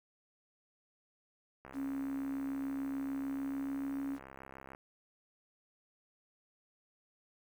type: click train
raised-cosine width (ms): 0.5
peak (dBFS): -33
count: 208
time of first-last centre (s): 1.65-4.749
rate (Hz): 66.8
type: tone with pitch glide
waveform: sine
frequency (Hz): 273.3 to 275.8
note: C#4 to C#4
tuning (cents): -24 to -9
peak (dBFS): -35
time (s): 1.73-4.19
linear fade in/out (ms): 50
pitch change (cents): +15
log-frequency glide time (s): 3.21-4.01
effects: low-pass 2000 Hz 12 dB/octave + 10-bit